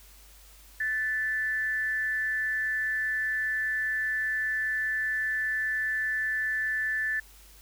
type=tone with frequency modulation; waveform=sine; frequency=1755 Hz; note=A6; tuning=5 cents flat; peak=-26 dBFS; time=0.8-7.2 s; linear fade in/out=5 ms; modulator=239 Hz; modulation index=0.3; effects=added 50 Hz sine -53 dBFS peak until 7.61 s + white hiss -55 dBFS RMS until 7.61 s